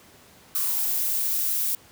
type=noise with high-pass filter sweep; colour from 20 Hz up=violet; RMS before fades=-25 dBFS; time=0.55-1.75 s; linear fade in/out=2 ms; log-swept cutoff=1200 to 220 Hz; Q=8.3; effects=pink hiss -52 dBFS RMS until 1.91 s + high-pass 80 Hz 12 dB/octave